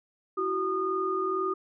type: tone cluster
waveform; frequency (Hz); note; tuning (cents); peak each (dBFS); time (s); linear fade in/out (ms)
sine; 336 / 378 / 1224; E4 / F#4 / D#6; +33 / +37 / -29; -36 / -29 / -29; 0.37-1.54; 10
effects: none